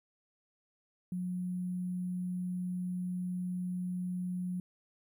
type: tone with sample-and-hold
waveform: sine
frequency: 180.6 Hz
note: F#3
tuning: 42 cents flat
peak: -33 dBFS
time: 1.12-4.6 s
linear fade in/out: 2 ms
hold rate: 11025 Hz
effects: none